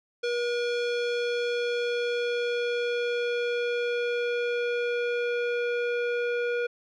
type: tone with low-pass filter sweep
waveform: square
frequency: 480.1 Hz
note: B4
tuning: 49 cents flat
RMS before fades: -28 dBFS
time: 0.23-6.67 s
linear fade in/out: 10 ms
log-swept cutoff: 4300 to 2200 Hz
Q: 1.5
effects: none